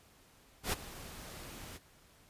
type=noise with ADSR envelope; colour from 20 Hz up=pink; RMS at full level=-31 dBFS; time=0.63-1.79 s; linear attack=95 ms; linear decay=21 ms; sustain=-17 dB; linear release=30 ms; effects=pink hiss -63 dBFS RMS until 2.29 s + resampled to 32000 Hz